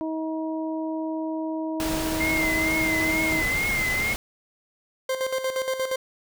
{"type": "harmonic tone", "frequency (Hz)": 318, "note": "D#4", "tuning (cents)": 38, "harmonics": [1, 2, 3], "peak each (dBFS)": [-27, -33, -37], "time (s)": [0.01, 3.42], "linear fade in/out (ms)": 0}
{"type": "noise", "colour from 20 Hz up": "pink", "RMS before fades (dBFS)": -30, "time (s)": [1.8, 4.16], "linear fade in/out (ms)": 0}
{"type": "tone with vibrato", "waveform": "sine", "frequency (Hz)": 2093, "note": "C7", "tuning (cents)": 0, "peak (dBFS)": -23, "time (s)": [2.2, 4.14], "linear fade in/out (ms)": 10, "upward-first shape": "triangle", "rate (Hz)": 2.2, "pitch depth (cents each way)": 71}
{"type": "tone with tremolo", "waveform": "40% pulse", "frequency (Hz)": 523.3, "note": "C5", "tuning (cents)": 0, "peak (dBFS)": -22, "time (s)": [5.09, 5.96], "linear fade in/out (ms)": 5, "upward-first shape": "square", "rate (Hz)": 8.5, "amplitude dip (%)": 60}
{"effects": []}